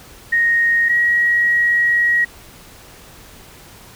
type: tone pair in turn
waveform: sine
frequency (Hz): 1864.7 / 1901.7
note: A#6 / A#6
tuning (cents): 0 / +34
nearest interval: unison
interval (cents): 34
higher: second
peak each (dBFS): -12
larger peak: neither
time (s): 0.32-0.89 / 0.89-2.25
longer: second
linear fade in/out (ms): 10
effects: pink hiss -42 dBFS RMS until 3.95 s